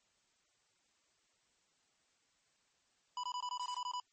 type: tone bursts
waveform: square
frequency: 990 Hz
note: B5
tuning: 4 cents sharp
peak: -38 dBFS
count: 10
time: 3.17-4 s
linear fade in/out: 2 ms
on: 65 ms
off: 20 ms
type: noise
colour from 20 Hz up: blue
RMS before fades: -50 dBFS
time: 3.6-3.78 s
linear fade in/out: 10 ms
effects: white hiss -75 dBFS RMS until 4.12 s + MP3 32 kbps